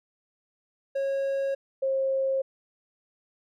triangle / sine tone pair in turn, 547 / 535.7 Hz, C#5 / C5, -23 / +41 cents, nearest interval unison, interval 36 cents, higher first, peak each -23 dBFS, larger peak neither, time 0.95-1.55 / 1.82-2.42 s, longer neither, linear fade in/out 10 ms, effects none

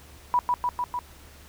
sine tone with echo, 980 Hz, B5, 14 cents flat, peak -18 dBFS, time 0.34-0.39 s, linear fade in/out 0 ms, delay 150 ms, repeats 4, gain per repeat -2 dB, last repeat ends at 0.99 s, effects added 73 Hz sine -50 dBFS peak until 1.48 s + pink hiss -51 dBFS RMS until 1.48 s

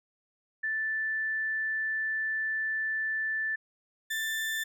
sine / 35% pulse tone pair in turn, 1760 / 1772.2 Hz, A6 / A6, 0 / +12 cents, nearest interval unison, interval 12 cents, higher second, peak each -28 / -28 dBFS, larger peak neither, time 0.63-3.56 / 4.1-4.64 s, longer first, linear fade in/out 10 ms, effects none

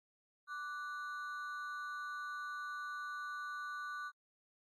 triangle ring-modulated tone, 1325 Hz, E6, 9 cents sharp, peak -36 dBFS, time 0.47-4.12 s, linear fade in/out 50 ms, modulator 155 Hz, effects AAC 64 kbps

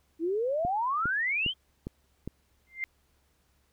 sine exponential sweep, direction up, 312.8 to 3231 Hz, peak -26 dBFS, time 0.19-1.54 s, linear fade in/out 50 ms
click train, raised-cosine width 3 ms, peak -22 dBFS, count 5, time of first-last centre 0.65-2.276 s, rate 2.46 Hz
sine tone with exponential growth, 2093 Hz, C7, in tune, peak -26 dBFS, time 2.67-2.84 s, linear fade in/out 0 ms, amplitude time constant 35 ms
effects added 69 Hz sine -70 dBFS peak until 3.72 s + pink hiss -71 dBFS RMS until 3.72 s

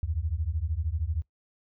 sine beating tone pair, 73.42 / 86.42 Hz, D2 / F2, 0 / -18 cents, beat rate 13 Hz, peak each -30 dBFS, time 0.03-1.22 s, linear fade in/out 0 ms, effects noise-tail reverb RT60 0.1 s tail -20 dB re dry

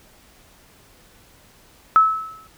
sine tone with exponential decay, 1300 Hz, E6, 24 cents flat, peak -7 dBFS, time 1.96-2.47 s, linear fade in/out 0 ms, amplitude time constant 110 ms, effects pink hiss -52 dBFS RMS until 2.57 s

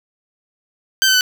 15% pulse tone with pitch steps, 1553 / 1526.3 / 1500.1 Hz, G6 / G6 / F#6, -17 / -47 / +23 cents, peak -5 dBFS, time 1.02-1.209 s, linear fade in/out 0 ms, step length 63 ms, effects none

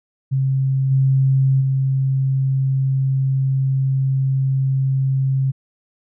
sine tone with level steps, 134 Hz, C3, 42 cents sharp, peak -15 / -12 / -15 dBFS, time 0.31-5.52 s, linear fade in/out 20 ms, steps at 0.9 / 1.6 s, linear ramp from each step 20 ms, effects none

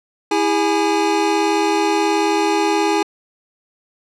square tone cluster, 326.8 / 405.4 / 834 Hz, E4 / G#4 / G#5, -15 / -42 / +7 cents, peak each -20 dBFS, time 0.31-3.03 s, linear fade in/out 5 ms, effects low-pass 7000 Hz 12 dB/octave

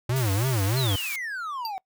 square tone with vibrato, 113.1 Hz, A2, 48 cents sharp, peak -23 dBFS, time 0.09-0.96 s, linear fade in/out 5 ms, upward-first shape sine, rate 3.2 Hz, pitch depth 290 cents each way
white high-pass noise, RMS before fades -35 dBFS, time 0.16-1.16 s, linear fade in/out 2 ms, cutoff 900 Hz, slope 48 dB/octave
triangle exponential sweep, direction down, 4251 to 740 Hz, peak -28 dBFS, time 0.77-1.78 s, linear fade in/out 0 ms
square tone with exponential decay, 4699 Hz, D8, in tune, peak -27 dBFS, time 1.65-1.74 s, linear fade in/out 1 ms, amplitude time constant 19 ms
effects noise-tail reverb RT60 0.1 s tail -24 dB re dry

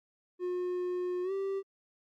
triangle tone with pitch glide, 359.7 to 390 Hz, F#4 to G4, -49 to -9 cents, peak -29 dBFS, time 0.39-1.63 s, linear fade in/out 50 ms, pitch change +140 cents, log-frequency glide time 1.23-1.32 s, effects AAC 64 kbps

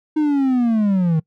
triangle linear sweep, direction down, 311.1 to 153.8 Hz, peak -12 dBFS, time 0.16-1.2 s, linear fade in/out 10 ms, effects noise-tail reverb RT60 0.1 s tail -24 dB re dry

